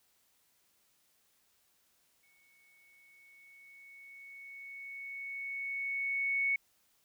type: tone with exponential growth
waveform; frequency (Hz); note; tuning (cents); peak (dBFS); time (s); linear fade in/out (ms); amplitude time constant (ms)
sine; 2217; C#7; 0; -27; 2.23-6.56; 5; 940
effects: white hiss -72 dBFS RMS until 7.04 s